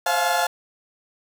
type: tone cluster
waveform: 30% pulse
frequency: 529 / 682 / 706 / 856 Hz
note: C5 / F5 / F5 / A5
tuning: +19 / -41 / +19 / -48 cents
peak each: -26 / -25 / -20 / -21 dBFS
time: 0.06-0.47 s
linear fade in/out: 5 ms
effects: 8-bit